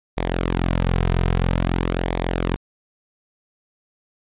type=tone with flanger; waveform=sawtooth; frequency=43.65 Hz; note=F1; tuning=in tune; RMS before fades=-21 dBFS; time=0.17-2.56 s; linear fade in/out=0 ms; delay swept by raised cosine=0.69 to 3.59 ms; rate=0.5 Hz; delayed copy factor=-0.55; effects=resampled to 8000 Hz